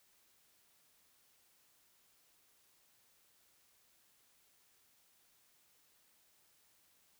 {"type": "silence", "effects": ["white hiss -71 dBFS RMS until 7.19 s"]}